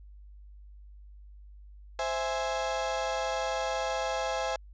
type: chord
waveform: 35% pulse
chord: C augmented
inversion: none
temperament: equal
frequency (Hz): 523.3 / 659.3 / 830.6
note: C5 / E5 / G#5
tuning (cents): 0 / 0 / 0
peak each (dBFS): -32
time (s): 1.99-4.56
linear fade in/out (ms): 2
effects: added 50 Hz sine -47 dBFS peak until 4.73 s + resampled to 16000 Hz